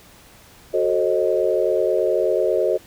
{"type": "chord", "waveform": "sine", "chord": "F# diminished seventh", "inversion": "none", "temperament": "equal with one note detuned", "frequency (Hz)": [370, 440, 533.9, 622.3], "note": ["F#4", "A4", "C5", "Eb5"], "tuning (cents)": [0, 0, 35, 0], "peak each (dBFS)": -22, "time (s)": [0.73, 2.78], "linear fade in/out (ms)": 20, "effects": ["pink hiss -48 dBFS RMS until 2.86 s"]}